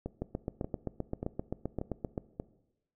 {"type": "two click trains", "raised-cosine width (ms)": 2, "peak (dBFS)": [-22, -20], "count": [5, 16], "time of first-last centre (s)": [[0.06, 2.399], [0.22, 2.178]], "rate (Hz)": [1.71, 7.66], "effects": ["noise-tail reverb RT60 0.9 s tail -18 dB re dry"]}